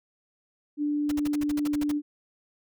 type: tone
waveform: sine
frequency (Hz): 294.3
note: D4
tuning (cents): +4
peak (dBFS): -24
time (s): 0.77-2.02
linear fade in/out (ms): 50
type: noise bursts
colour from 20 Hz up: pink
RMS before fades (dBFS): -37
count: 11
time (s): 1.09-1.917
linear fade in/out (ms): 5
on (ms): 27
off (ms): 53
effects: none